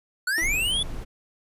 square linear sweep, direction up, 1436 to 3490 Hz, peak -23 dBFS, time 0.27-0.83 s, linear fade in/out 5 ms
40% pulse tone with exponential decay, 329.6 Hz, E4, in tune, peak -28 dBFS, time 0.38-0.54 s, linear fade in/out 1 ms, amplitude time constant 34 ms
brown noise, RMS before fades -32 dBFS, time 0.41-1.05 s, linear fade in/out 20 ms
effects resampled to 32000 Hz

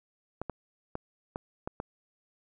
clicks, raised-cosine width 1 ms, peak -20 dBFS, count 6, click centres 0.416 / 0.497 / 0.954 / 1.359 / 1.675 / 1.801 s, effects none

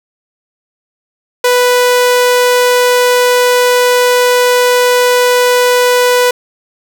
sawtooth tone, 493.9 Hz, B4, in tune, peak -3 dBFS, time 1.44-6.31 s, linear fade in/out 5 ms, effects none

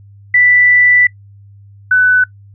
sine tone pair in turn, 1975.5 / 1500.2 Hz, B6 / F#6, 0 / +23 cents, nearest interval perfect fourth, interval 477 cents, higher first, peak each -6 dBFS, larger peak neither, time 0.34-1.07 / 1.91-2.24 s, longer first, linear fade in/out 5 ms, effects noise-tail reverb RT60 0.1 s tail -21 dB re dry + added 100 Hz sine -37 dBFS peak until 2.54 s

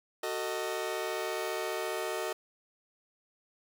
sawtooth chord, D# diminished, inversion first, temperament just, 373.4 / 448 / 622.3 Hz, F#4 / A4 / D#5, +16 / +31 / 0 cents, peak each -33 dBFS, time 0.23-2.33 s, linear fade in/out 5 ms, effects none

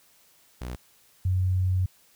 sawtooth / sine tone pair in turn, 61.74 / 92.51 Hz, B1 / F#2, 0 / 0 cents, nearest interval perfect fifth, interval 700 cents, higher second, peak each -29 / -21 dBFS, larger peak second, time 0.61-0.76 / 1.25-1.86 s, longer second, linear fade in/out 5 ms, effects white hiss -60 dBFS RMS until 2.15 s

